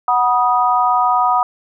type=chord; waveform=sine; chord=B major; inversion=second; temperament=equal with one note detuned; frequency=740 / 971.4 / 1244.5 Hz; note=F#5 / B5 / D#6; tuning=0 / -29 / 0 cents; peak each=-16 dBFS; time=0.08-1.43 s; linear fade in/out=2 ms; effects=none